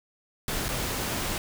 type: noise with dropouts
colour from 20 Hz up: pink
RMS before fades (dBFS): -30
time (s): 0.48-1.38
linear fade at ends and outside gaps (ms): 1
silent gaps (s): 0.683-0.689
effects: none